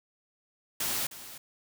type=noise with echo; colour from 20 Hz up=white; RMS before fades=-31 dBFS; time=0.8-1.07 s; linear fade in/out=5 ms; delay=310 ms; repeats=1; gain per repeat=-14 dB; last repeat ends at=1.38 s; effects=none